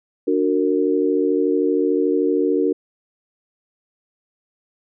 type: chord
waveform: sine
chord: D augmented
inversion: none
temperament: just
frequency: 293.7 / 367.1 / 458.9 Hz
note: D4 / F#4 / A#4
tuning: 0 / -14 / -27 cents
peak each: -20 dBFS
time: 0.27-2.73 s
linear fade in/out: 10 ms
effects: none